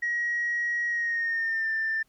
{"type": "tone with pitch glide", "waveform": "sine", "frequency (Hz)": [1900, 1783], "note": ["A#6", "A6"], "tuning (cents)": [33, 22], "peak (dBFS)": -24, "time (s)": [0.02, 2.03], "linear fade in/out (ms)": 10, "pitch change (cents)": -111, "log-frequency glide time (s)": [0.87, 1.71], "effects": ["tanh soft clip ceiling -21 dBFS", "pink hiss -69 dBFS RMS until 2.08 s"]}